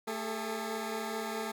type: tone cluster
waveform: 15% pulse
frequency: 222.2 / 407 / 439.8 Hz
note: A3 / G#4 / A4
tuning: +17 / -35 / -1 cents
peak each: -31 / -33 / -35 dBFS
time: 0.07-1.52 s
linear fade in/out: 10 ms
effects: none